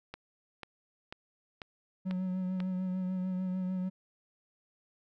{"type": "click train", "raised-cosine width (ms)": 0.3, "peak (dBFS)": -25, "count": 6, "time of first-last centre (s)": [0.14, 2.603], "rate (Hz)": 2.03}
{"type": "tone with vibrato", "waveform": "triangle", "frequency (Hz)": 185, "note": "F#3", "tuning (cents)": 0, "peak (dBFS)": -29, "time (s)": [2.05, 3.9], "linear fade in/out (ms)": 20, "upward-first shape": "triangle", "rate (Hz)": 6.7, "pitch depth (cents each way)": 31}
{"effects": []}